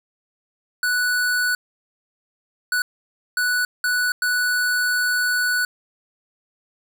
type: tone bursts at uneven times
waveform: square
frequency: 1480 Hz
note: F#6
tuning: in tune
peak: -19 dBFS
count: 5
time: 0.83-1.55 / 2.72-2.82 / 3.37-3.65 / 3.84-4.12 / 4.22-5.65 s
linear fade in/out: 2 ms
effects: none